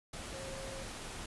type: tone in noise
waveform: sine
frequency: 537 Hz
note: C5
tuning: 45 cents sharp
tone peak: -45 dBFS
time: 0.33-0.83 s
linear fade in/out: 5 ms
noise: pink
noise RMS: -44 dBFS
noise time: 0.13-1.26 s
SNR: -4 dB
effects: resampled to 24000 Hz